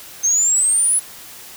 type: exponential sweep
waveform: sine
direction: up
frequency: 6272 to 10350 Hz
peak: -12 dBFS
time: 0.23-1 s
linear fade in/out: 20 ms
effects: tanh soft clip ceiling -8 dBFS + white hiss -38 dBFS RMS until 1.56 s